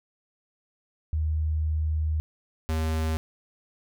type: tone pair in turn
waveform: sine / square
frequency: 77.78 / 79.51 Hz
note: D#2 / D#2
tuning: 0 / +38 cents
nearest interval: unison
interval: 38 cents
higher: second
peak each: -23 / -25 dBFS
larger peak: first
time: 1.13-2.2 / 2.69-3.17 s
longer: first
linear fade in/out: 0 ms
effects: none

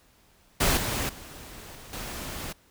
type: noise with level steps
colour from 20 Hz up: pink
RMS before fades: -23 / -29 / -44 / -46 / -36 dBFS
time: 0.6-2.53 s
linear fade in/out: 10 ms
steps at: 0.77 / 1.09 / 1.75 / 1.93 s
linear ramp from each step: 2 ms
effects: pink hiss -61 dBFS RMS until 2.7 s

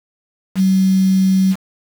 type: tone with quantisation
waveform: sine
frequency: 189.8 Hz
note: F#3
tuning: 44 cents sharp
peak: -10 dBFS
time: 0.55-1.56 s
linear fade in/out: 50 ms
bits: 5
effects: none

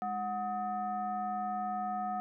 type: tone with frequency modulation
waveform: sine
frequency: 735 Hz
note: F#5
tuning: 12 cents flat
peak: -32 dBFS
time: 0.02-2.2 s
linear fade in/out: 0 ms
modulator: 528 Hz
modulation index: 0.75
effects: none

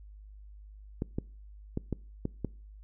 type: clicks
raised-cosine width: 3 ms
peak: -18 dBFS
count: 6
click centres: 1.021 / 1.185 / 1.774 / 1.927 / 2.254 / 2.447 s
effects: noise-tail reverb RT60 0.4 s tail -24 dB re dry + added 51 Hz sine -47 dBFS peak until 2.83 s

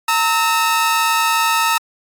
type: tone pair together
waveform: sawtooth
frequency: 915 / 1294 Hz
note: A#5 / E6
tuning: -32 / -32 cents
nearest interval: tritone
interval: 600 cents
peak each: -13 dBFS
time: 0.08-1.78 s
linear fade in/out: 5 ms
effects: AAC 64 kbps

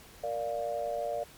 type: chord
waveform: sine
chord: Bb major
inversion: none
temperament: equal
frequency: 466.2 / 587.3 / 698.5 Hz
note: Bb4 / D5 / F5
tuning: 0 / 0 / 0 cents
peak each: -38 / -33 / -35 dBFS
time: 0.23-1.24 s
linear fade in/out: 10 ms
effects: pink hiss -53 dBFS RMS until 1.37 s + MP3 96 kbps

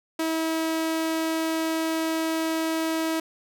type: tone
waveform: sawtooth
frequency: 322.6 Hz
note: E4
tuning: 37 cents flat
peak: -20 dBFS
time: 0.19-3.2 s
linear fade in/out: 5 ms
effects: none

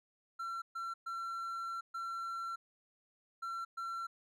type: tone bursts at uneven times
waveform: triangle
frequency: 1356 Hz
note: E6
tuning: 49 cents sharp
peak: -36 dBFS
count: 6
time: 0.39-0.62 / 0.75-0.94 / 1.06-1.81 / 1.94-2.56 / 3.42-3.65 / 3.77-4.07 s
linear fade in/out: 10 ms
effects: none

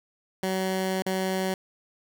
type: tone with dropouts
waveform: 15% pulse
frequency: 188.6 Hz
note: F#3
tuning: 33 cents sharp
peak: -19 dBFS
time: 0.43-1.54 s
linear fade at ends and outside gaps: 2 ms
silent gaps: 1.022-1.063 s
effects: 10-bit

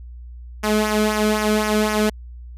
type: tone with flanger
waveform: sawtooth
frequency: 213.3 Hz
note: G#3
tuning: 46 cents sharp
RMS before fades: -19 dBFS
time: 0.63-2.1 s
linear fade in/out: 10 ms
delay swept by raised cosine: 0.24 to 1.12 ms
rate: 3.9 Hz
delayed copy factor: -0.65
effects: added 60 Hz sine -34 dBFS peak until 2.57 s + resampled to 32000 Hz

